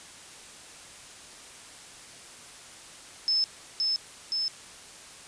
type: tone with echo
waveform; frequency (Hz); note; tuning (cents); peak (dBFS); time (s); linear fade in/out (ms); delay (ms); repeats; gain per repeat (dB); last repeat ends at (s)
sine; 5240; E8; -11; -22; 3.28-3.44; 0; 520; 2; -2; 4.48
effects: white hiss -47 dBFS RMS until 5.27 s + resampled to 22050 Hz